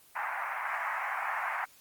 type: band-pass noise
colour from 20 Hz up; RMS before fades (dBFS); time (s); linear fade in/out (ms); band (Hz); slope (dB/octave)
pink; -34; 0.15-1.65; 10; 740 to 2200; 48
effects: white hiss -59 dBFS RMS until 1.8 s + Opus 24 kbps